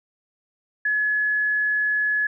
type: tone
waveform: sine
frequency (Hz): 1700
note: G#6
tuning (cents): +40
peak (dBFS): -19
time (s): 0.85-2.27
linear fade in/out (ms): 5
effects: none